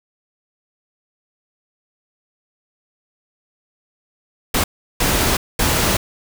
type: noise bursts at uneven times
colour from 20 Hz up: pink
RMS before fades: -17 dBFS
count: 3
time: 4.54-4.64 / 5-5.37 / 5.59-5.97 s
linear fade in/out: 5 ms
effects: none